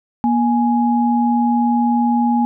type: tone pair together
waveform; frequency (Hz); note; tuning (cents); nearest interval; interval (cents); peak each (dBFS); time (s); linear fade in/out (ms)
sine; 238.4 / 834; A#3 / G#5; +39 / +7; octave + minor seventh; 2168; -14 / -18; 0.24-2.45; 0
effects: none